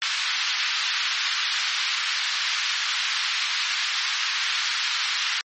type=band-pass noise; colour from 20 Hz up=white; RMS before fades=-26 dBFS; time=0.02-5.41 s; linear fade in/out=0 ms; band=1200 to 4800 Hz; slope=24 dB/octave; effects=MP3 32 kbps